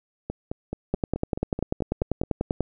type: two click trains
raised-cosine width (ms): 2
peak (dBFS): -10 / -16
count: 18 / 10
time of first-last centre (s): 0.94-2.607 / 0.3-2.235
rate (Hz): 10.2 / 4.65
effects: none